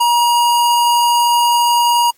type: tone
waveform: square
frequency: 952 Hz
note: A#5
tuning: 36 cents sharp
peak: -11 dBFS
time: 0-2.11 s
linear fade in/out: 10 ms
effects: white hiss -56 dBFS RMS until 2.17 s + AAC 64 kbps